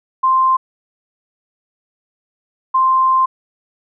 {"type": "tone pair in turn", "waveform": "sine", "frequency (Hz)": [1046.5, 1046.5], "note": ["C6", "C6"], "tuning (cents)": [0, 0], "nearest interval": "unison", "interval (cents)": 0, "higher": "neither", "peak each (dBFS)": -10, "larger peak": "neither", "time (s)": [[0.23, 0.57], [2.74, 3.26]], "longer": "second", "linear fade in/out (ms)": 10, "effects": []}